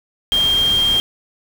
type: tone in noise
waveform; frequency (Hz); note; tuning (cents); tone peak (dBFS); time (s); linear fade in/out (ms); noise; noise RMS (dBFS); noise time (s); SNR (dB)
sine; 3200; G7; +35; -13; 0.32-1; 0; pink; -27; 0.32-1; +11
effects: none